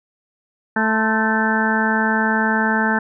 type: harmonic tone with a mistuned harmonic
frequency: 220 Hz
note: A3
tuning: in tune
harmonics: 1 / 2 / 3 / 4 / 5 / 6 / 7 / 8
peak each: -20 / -27 / -29 / -22 / -31 / -29 / -21 / -24 dBFS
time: 0.76-2.99 s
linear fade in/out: 5 ms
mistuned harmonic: 5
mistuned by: -69 cents
effects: none